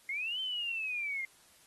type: linear two-way sweep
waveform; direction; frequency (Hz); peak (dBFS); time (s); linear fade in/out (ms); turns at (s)
sine; up then down; 2089 to 3110 to 2089; -33; 0.09-1.25; 2; 0.4
effects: white hiss -62 dBFS RMS until 1.66 s + AAC 32 kbps